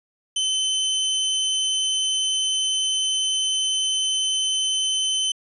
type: tone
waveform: sawtooth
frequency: 3058 Hz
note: G7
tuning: 44 cents flat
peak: -17 dBFS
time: 0.36-5.32 s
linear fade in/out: 5 ms
effects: resampled to 24000 Hz